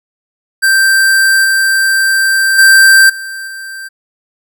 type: tone with level steps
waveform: square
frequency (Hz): 1568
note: G6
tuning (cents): 0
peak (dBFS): -7 / -9 / -3 / -22 / -24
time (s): 0.62-3.89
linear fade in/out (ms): 20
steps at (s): 1.44 / 2.58 / 3.09 / 3.47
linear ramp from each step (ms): 10
effects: none